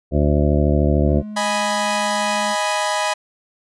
harmonic tone, 73.42 Hz, D2, in tune, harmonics 1 / 2 / 3 / 4 / 5 / 7 / 8 / 9, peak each -17 / -20 / -22 / -23 / -24 / -25 / -26 / -27 dBFS, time 0.11-1.23 s, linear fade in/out 50 ms
triangle tone, 211.5 Hz, G#3, 32 cents sharp, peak -26 dBFS, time 1.04-2.56 s, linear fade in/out 50 ms
sawtooth chord, G# minor, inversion second, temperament equal, 622.3 / 830.6 / 987.8 Hz, D#5 / G#5 / B5, 0 / 0 / 0 cents, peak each -19 dBFS, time 1.36-3.14 s, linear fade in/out 10 ms
effects resampled to 24000 Hz

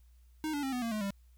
square tone with pitch steps, 311.1 / 288.6 / 267.7 / 248.4 / 230.4 / 213.7 / 198.26 Hz, D#4 / D4 / C4 / B3 / A#3 / G#3 / G3, 0 / -30 / +40 / +10 / -20 / +50 / +20 cents, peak -33 dBFS, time 0.44-1.105 s, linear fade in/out 0 ms, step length 95 ms, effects added 60 Hz sine -57 dBFS peak until 1.37 s + white hiss -75 dBFS RMS until 1.37 s

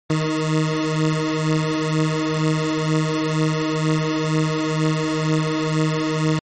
20% pulse beating tone pair, 155.56 / 157.66 Hz, D#3 / D#3, 0 / +23 cents, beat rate 2.1 Hz, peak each -15 / -18 dBFS, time 0.1-6.39 s, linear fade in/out 2 ms, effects MP3 32 kbps

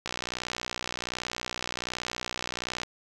click train, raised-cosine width 0.2 ms, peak -14 dBFS, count 171, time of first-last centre 0.06-2.833 s, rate 61.3 Hz, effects none

